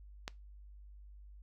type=click; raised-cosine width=0.2 ms; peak=-21 dBFS; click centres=0.279 s; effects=noise-tail reverb RT60 0.2 s tail -21 dB re dry + added 50 Hz sine -51 dBFS peak until 1.42 s